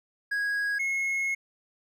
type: tone pair in turn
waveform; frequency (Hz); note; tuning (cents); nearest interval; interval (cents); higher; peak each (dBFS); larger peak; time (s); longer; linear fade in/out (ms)
triangle; 1652 / 2170; G#6 / C#7; -10 / -37; perfect fourth; 473; second; -24; neither; 0.31-0.79 / 0.79-1.35; second; 10
effects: none